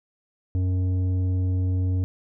triangle tone with tanh clipping, 92.1 Hz, F#2, 7 cents flat, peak -22 dBFS, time 0.55-2.04 s, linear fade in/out 0 ms, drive 13 dB, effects none

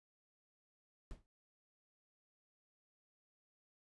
brown noise with exponential decay, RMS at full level -44 dBFS, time 1.11-1.26 s, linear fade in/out 0 ms, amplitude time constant 31 ms, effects resampled to 24000 Hz

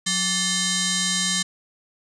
sine tone with frequency modulation, 1760 Hz, A6, in tune, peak -20 dBFS, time 0.06-1.43 s, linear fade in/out 10 ms, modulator 971 Hz, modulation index 6.9, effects none

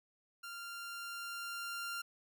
sawtooth tone with level ramp, 1390 Hz, F6, 9 cents flat, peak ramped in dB -41 to -35 dBFS, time 0.43-2.02 s, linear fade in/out 10 ms, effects none

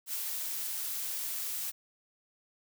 blue noise with ADSR envelope, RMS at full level -34 dBFS, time 0.06-1.72 s, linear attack 74 ms, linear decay 36 ms, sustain -2 dB, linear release 26 ms, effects none

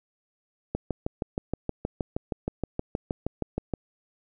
click train, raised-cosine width 2 ms, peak -14 dBFS, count 20, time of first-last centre 0.75-3.737 s, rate 6.36 Hz, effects none

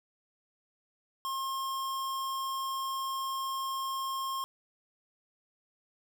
square tone, 1071 Hz, C6, 40 cents sharp, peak -33 dBFS, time 1.25-4.44 s, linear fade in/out 0 ms, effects none

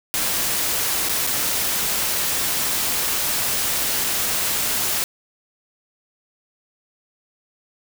white noise with dropouts, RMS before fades -22 dBFS, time 0.14-5.04 s, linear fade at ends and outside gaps 0 ms, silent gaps 1.088-1.094 / 1.267-1.272 / 4.042-4.045 s, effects none

